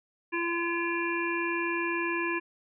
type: harmonic tone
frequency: 341 Hz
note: F4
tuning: 41 cents flat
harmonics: 1 / 3 / 5 / 7 / 8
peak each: -31 / -34 / -34 / -34 / -40 dBFS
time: 0.32-2.4 s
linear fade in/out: 20 ms
effects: none